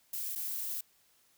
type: noise with dropouts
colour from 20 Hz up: violet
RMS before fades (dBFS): -37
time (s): 0.13-0.81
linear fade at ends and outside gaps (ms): 5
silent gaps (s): 0.352-0.357
effects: white hiss -68 dBFS RMS until 1.37 s